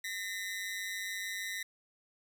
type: ring-modulated tone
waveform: sawtooth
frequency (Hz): 1927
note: B6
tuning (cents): -43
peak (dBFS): -30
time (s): 0.04-1.63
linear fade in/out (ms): 5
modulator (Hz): 96.7
effects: none